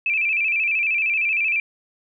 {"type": "tone with vibrato", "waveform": "sine", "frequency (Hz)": 2477, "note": "D#7", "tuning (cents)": -8, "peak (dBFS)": -18, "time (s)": [0.06, 1.6], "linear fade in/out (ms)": 2, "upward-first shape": "square", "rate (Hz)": 13, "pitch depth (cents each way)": 80, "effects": []}